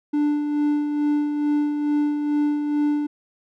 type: tone with tremolo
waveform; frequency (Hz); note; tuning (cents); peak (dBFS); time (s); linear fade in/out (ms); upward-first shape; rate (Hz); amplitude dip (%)
triangle; 294.8; D4; +7; -15; 0.13-3.07; 10; sine; 2.3; 45
effects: none